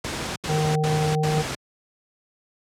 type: noise bursts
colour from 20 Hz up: pink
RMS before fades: -28 dBFS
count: 4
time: 0.04-1.551 s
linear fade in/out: 5 ms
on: 320 ms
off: 77 ms
type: harmonic tone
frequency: 154 Hz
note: D#3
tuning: 17 cents flat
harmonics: 1 / 3 / 5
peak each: -21 / -26 / -28 dBFS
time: 0.48-1.43 s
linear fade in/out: 20 ms
effects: high-pass 80 Hz 12 dB/octave + low-pass 8000 Hz 12 dB/octave